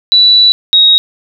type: tone pair in turn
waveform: sine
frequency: 3951 / 3781 Hz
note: B7 / A#7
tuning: 0 / +24 cents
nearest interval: minor second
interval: 76 cents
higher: first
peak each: -3 dBFS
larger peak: neither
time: 0.12-0.52 / 0.73-0.98 s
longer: first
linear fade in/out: 0 ms
effects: none